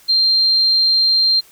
sine tone, 4173 Hz, C8, 5 cents flat, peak -11 dBFS, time 0.08-1.41 s, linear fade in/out 20 ms, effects white hiss -48 dBFS RMS until 1.51 s

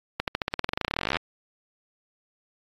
accelerating click train, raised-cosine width 0.3 ms, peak -9 dBFS, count 29, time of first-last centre 0.2-1.168 s, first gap 78 ms, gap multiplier 0.93, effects AAC 32 kbps

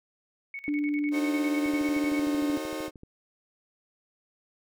sine tone with tremolo, 2217 Hz, C#7, in tune, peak -34 dBFS, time 0.54-2.22 s, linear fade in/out 2 ms, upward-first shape square, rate 10 Hz, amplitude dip 80%
sine tone with pitch glide, 293.7 to 291.5 Hz, D4 to D4, 0 to -13 cents, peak -25 dBFS, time 0.68-2.57 s, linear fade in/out 0 ms, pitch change -13 cents, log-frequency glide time 1.57-2.38 s
35% pulse chord, D# diminished seventh, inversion none, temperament just, 311.1 / 373.4 / 448 / 537.6 Hz, D#4 / F#4 / A4 / C5, 0 / +16 / +31 / +47 cents, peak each -33 / -39 / -39 / -36 dBFS, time 1.11-2.91 s, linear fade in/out 50 ms
click train, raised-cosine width 3 ms, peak -33 dBFS, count 19, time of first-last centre 1.66-3.034 s, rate 13.1 Hz
effects none

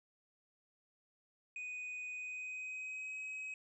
triangle tone with pitch glide, 2489 to 2541 Hz, D#7 to D#7, 0 to +36 cents, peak -40 dBFS, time 1.56-3.54 s, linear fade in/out 2 ms, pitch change +36 cents, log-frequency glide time 2.11-3.17 s, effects resampled to 22050 Hz

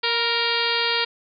harmonic tone with a mistuned harmonic, 466.2 Hz, A#4, in tune, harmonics 1 / 2 / 3 / 4 / 5 / 6 / 7 / 8 / 9 / 10, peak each -29 / -29 / -29 / -29 / -29 / -29 / -29 / -29 / -29 / -29 dBFS, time 0.03-1.05 s, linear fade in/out 10 ms, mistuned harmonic 2, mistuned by +31 cents, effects none

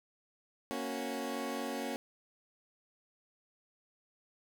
20% pulse chord, F# major, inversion first, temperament equal, 233.1 / 277.2 / 370 Hz, A#3 / C#4 / F#4, 0 / 0 / 0 cents, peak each -35 / -34 / -38 dBFS, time 0.71-1.96 s, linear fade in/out 0 ms, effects none

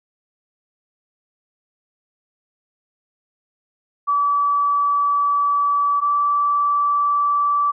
sine tone pair in turn, 1150 / 1158.7 Hz, D6 / D6, -37 / -24 cents, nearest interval unison, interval 13 cents, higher second, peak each -15 dBFS, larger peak neither, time 4.07-6.01 / 6.01-7.72 s, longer first, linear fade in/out 20 ms, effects none

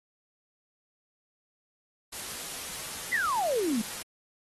white noise, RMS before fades -38 dBFS, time 2.12-4.03 s, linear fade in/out 10 ms
sine exponential sweep, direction down, 2093 to 203.3 Hz, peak -25 dBFS, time 3.12-3.82 s, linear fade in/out 10 ms
effects AAC 32 kbps

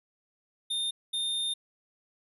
square tone bursts at uneven times, 3635 Hz, A#7, 44 cents flat, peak -29 dBFS, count 2, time 0.7-0.91 / 1.13-1.54 s, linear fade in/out 10 ms, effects resampled to 32000 Hz

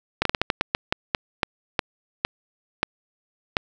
slowing click train, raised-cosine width 0.3 ms, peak -3 dBFS, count 15, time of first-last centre 0.22-3.568 s, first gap 33 ms, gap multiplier 1.27, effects none

